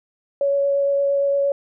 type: tone with vibrato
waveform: sine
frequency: 560 Hz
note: C#5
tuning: 18 cents sharp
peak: -16 dBFS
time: 0.41-1.52 s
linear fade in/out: 2 ms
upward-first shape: triangle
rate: 8.7 Hz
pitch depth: 10 cents each way
effects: none